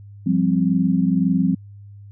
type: chord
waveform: sine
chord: F suspended second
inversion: none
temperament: just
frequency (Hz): 174.61 / 196.44 / 261.9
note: F3 / G3 / C4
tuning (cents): 0 / +4 / +2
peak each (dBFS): -19 / -20 / -20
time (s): 0.26-1.55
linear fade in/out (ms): 10
effects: added 101 Hz sine -38 dBFS peak until 2.11 s